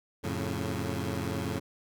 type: chord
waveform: 15% pulse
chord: F augmented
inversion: none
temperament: equal with one note detuned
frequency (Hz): 88.94 / 110 / 138.59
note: F2 / A2 / C#3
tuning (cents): +32 / 0 / 0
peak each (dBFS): -28 / -29 / -30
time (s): 0.23-1.6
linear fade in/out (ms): 20
effects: none